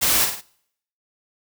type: noise with echo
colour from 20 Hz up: white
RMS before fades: -19 dBFS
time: 0.01-0.26 s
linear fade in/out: 20 ms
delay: 52 ms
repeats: 3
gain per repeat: -6 dB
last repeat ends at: 0.416 s
effects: noise-tail reverb RT60 0.7 s tail -24 dB re dry